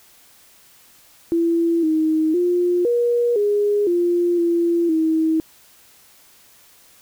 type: tone with pitch steps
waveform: sine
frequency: 335.6 / 314.9 / 353.7 / 477.8 / 412.2 / 348.5 / 340.7 / 319.6 Hz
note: E4 / D#4 / F4 / A#4 / G#4 / F4 / F4 / D#4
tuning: +31 / +21 / +22 / +43 / -13 / -4 / -43 / +47 cents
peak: -15 dBFS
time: 1.32-5.4 s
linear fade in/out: 0 ms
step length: 510 ms
effects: white hiss -51 dBFS RMS until 7.01 s